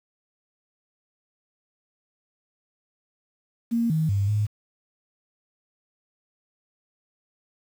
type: tone with pitch steps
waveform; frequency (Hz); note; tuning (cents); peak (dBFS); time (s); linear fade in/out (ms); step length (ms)
sine; 232.6 / 158.1 / 99.8 / 105.2; A#3 / D#3 / G2 / G#2; -4 / +28 / +32 / +23; -20; 3.71-4.47; 20; 190
effects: 8-bit